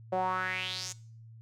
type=tone with band-pass filter sweep; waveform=sawtooth; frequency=185 Hz; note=F#3; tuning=in tune; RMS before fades=-33 dBFS; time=0.12-0.93 s; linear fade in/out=10 ms; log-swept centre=600 to 7000 Hz; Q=4.6; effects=noise-tail reverb RT60 0.5 s tail -21 dB re dry + added 113 Hz sine -48 dBFS peak until 1.41 s